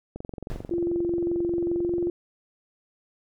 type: click train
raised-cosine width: 2 ms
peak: -22 dBFS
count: 44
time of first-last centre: 0.16-2.071 s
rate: 22.5 Hz
type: noise with exponential decay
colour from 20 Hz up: brown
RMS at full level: -31 dBFS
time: 0.5-0.85 s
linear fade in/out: 0 ms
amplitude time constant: 76 ms
type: tone with pitch glide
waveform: sine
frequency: 344.3 to 347.5 Hz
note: F4 to F4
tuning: -25 to -9 cents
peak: -23 dBFS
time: 0.71-2.1 s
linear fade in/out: 2 ms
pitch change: +16 cents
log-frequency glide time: 1.72-1.89 s
effects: none